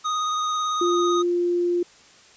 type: tone with vibrato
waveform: square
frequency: 1244.5 Hz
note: D#6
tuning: in tune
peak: -23 dBFS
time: 0.04-1.23 s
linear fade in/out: 20 ms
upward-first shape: sine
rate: 18 Hz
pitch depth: 17 cents each way
type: tone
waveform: sine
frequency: 350 Hz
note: F4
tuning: 4 cents sharp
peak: -19 dBFS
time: 0.81-1.83 s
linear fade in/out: 5 ms
effects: white hiss -51 dBFS RMS until 2.36 s + resampled to 16000 Hz